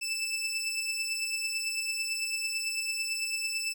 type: beating tone pair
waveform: 20% pulse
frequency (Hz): 2637 / 2646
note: E7 / E7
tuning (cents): 0 / +6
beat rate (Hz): 9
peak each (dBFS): -27 / -32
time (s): 0.01-3.74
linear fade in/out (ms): 20
effects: none